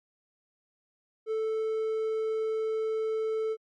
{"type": "tone", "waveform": "triangle", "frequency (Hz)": 440, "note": "A4", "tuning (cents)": 0, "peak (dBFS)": -25, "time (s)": [1.26, 3.57], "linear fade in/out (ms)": 50, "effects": ["MP3 48 kbps"]}